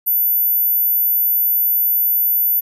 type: tone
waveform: sine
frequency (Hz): 14010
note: A9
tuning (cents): -9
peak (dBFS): -13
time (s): 0.06-2.61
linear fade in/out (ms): 20
effects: none